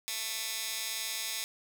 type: tone with high-pass filter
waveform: 15% pulse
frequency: 221.5 Hz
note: A3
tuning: 12 cents sharp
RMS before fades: -36 dBFS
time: 0.08-1.44 s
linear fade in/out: 0 ms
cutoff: 3600 Hz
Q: 0.75
effects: none